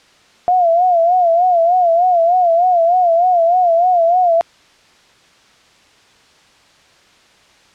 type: tone with vibrato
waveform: sine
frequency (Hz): 698.5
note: F5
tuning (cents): 0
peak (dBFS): -9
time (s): 0.48-4.41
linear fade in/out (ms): 0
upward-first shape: sine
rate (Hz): 3.3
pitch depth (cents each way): 97
effects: white hiss -49 dBFS RMS until 7.74 s + low-pass 5000 Hz 12 dB/octave